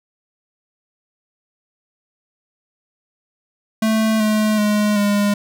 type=tone with pitch steps; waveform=square; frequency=219.9 / 214.6 / 209.5 / 204.5 Hz; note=A3 / A3 / G#3 / G#3; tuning=-1 / -43 / +15 / -26 cents; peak=-15 dBFS; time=3.82-5.34 s; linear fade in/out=5 ms; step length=380 ms; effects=none